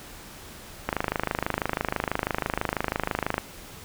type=click train; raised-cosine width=0.5 ms; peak=-9 dBFS; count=66; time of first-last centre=0.89-3.38 s; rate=26.1 Hz; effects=pink hiss -44 dBFS RMS until 3.84 s

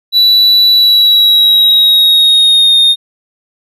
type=tone with pitch glide; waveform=triangle; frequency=3949 to 3685 Hz; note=B7 to A#7; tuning=-1 to -21 cents; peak=-3 dBFS; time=0.12-2.96 s; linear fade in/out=50 ms; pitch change=-120 cents; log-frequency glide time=0.72-2.77 s; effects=none

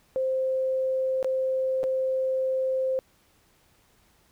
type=tone with dropouts; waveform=sine; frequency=523.3 Hz; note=C5; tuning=in tune; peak=-23 dBFS; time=0.16-2.99 s; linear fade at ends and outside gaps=0 ms; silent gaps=1.228-1.245 / 1.832-1.839 s; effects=pink hiss -63 dBFS RMS until 4.31 s

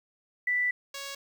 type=tone pair in turn; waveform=sine / 5% pulse; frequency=1977 / 554.8 Hz; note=B6 / C#5; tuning=+1 / +1 cents; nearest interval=octave + minor seventh; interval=2200 cents; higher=first; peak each=-24 / -25 dBFS; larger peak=first; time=0.47-0.71 / 0.94-1.15 s; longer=first; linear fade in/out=5 ms; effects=10-bit

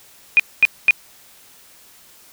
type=tone bursts; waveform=sine; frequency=2457 Hz; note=D#7; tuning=22 cents flat; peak=-7 dBFS; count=3; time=0.37-0.908 s; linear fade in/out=0 ms; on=26 ms; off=230 ms; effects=white hiss -48 dBFS RMS until 2.32 s

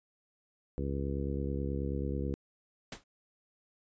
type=harmonic tone; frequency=69.3 Hz; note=C#2; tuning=in tune; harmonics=1 / 2 / 3 / 4 / 5 / 6 / 7; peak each=-35 / -38 / -40 / -41 / -42 / -43 / -43 dBFS; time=0.78-2.34 s; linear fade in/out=0 ms
type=noise with exponential decay; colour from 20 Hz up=pink; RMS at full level=-37 dBFS; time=2.92-3.04 s; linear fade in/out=5 ms; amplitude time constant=26 ms
effects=resampled to 16000 Hz

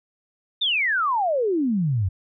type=exponential sweep; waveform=sine; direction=down; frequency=3729 to 87.31 Hz; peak=-19 dBFS; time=0.61-2.09 s; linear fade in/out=10 ms; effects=none

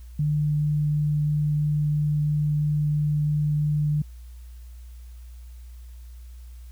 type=tone; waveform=sine; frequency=149.5 Hz; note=D3; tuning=31 cents sharp; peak=-20 dBFS; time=0.19-4.02 s; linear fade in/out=5 ms; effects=added 60 Hz sine -39 dBFS peak until 6.71 s + white hiss -60 dBFS RMS until 6.71 s

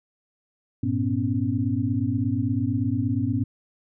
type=tone cluster; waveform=sine; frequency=100.5 / 117.1 / 247.6 / 276.2 Hz; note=G2 / A#2 / B3 / C#4; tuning=+44 / +8 / +5 / -6 cents; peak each=-27 dBFS; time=0.83-3.44 s; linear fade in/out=5 ms; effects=none

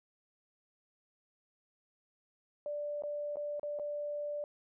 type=tone with dropouts; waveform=sine; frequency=587.3 Hz; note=D5; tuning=in tune; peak=-35 dBFS; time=2.66-4.44 s; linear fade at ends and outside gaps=1 ms; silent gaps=3.022-3.036 / 3.358-3.369 / 3.596-3.631 / 3.789-3.796 s; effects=none

